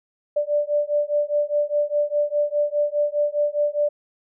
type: beating tone pair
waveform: sine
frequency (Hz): 586 / 590.9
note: D5 / D5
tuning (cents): -4 / +10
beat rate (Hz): 4.9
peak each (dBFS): -22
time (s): 0.36-3.89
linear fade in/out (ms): 10
effects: none